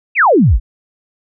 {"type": "exponential sweep", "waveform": "sine", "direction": "down", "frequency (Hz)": [2794, 37.36], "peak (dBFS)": -6, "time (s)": [0.15, 0.6], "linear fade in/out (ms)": 50, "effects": []}